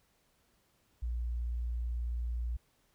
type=tone; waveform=sine; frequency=59.2 Hz; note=A#1; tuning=27 cents sharp; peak=-32 dBFS; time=1.02-2.57 s; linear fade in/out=10 ms; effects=pink hiss -72 dBFS RMS until 2.94 s